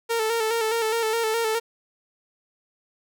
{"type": "tone with vibrato", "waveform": "sawtooth", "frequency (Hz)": 450, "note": "A4", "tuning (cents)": 39, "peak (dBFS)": -18, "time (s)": [0.09, 1.6], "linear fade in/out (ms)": 20, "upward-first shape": "square", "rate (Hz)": 4.8, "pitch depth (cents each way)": 45, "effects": []}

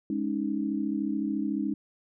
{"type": "chord", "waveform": "sine", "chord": "Ab suspended fourth", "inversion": "none", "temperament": "equal", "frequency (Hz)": [207.7, 277.2, 311.1], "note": ["Ab3", "Db4", "Eb4"], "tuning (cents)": [0, 0, 0], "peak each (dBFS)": -31, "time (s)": [0.1, 1.74], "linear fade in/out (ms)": 2, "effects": []}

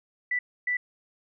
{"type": "tone bursts at uneven times", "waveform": "sine", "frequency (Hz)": 1975.5, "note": "B6", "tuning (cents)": 0, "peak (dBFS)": -24, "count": 2, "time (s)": [[0.31, 0.39], [0.67, 0.77]], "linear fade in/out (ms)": 5, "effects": []}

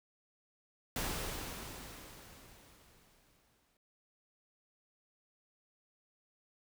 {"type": "noise with exponential decay", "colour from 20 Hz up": "pink", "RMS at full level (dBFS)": -36, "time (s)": [0.96, 3.77], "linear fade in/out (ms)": 2, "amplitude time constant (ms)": 610, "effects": []}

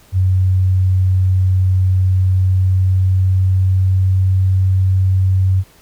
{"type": "tone with pitch glide", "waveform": "sine", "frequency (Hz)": [93.3, 94.28], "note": ["F#2", "F#2"], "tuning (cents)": [15, 33], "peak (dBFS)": -10, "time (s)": [0.12, 5.64], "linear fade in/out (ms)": 50, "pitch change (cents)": 18, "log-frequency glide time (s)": [2.17, 4.46], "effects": ["pink hiss -48 dBFS RMS until 5.81 s"]}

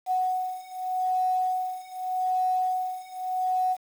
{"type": "beating tone pair", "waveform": "sine", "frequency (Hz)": [740, 740.83], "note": ["F#5", "F#5"], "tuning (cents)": [0, 2], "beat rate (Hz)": 0.83, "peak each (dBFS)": [-28, -27], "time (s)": [0.06, 3.77], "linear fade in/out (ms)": 50, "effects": ["8-bit"]}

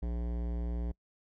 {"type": "tone with hard clipping", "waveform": "sine", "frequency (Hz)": 58.9, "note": "A#1", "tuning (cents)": 19, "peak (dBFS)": -34, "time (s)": [0.02, 0.92], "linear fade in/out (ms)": 10, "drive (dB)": 17, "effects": ["noise-tail reverb RT60 0.1 s tail -25 dB re dry"]}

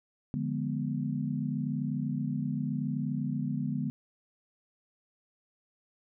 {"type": "chord", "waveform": "sine", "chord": "D diminished seventh", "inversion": "none", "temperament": "equal", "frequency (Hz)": [146.83, 174.61, 207.7, 246.9], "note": ["D3", "F3", "Ab3", "Cb4"], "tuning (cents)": [0, 0, 0, 0], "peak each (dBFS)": [-33, -39, -35, -34], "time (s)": [0.34, 3.9], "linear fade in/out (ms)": 0, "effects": []}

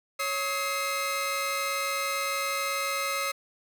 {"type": "tone cluster", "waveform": "sawtooth", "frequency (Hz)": [554, 1277, 2098], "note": ["C#5", "D#6", "C7"], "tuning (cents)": [-1, 45, 4], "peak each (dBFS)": [-30, -27, -29], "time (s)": [0.19, 3.32], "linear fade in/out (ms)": 10, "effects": []}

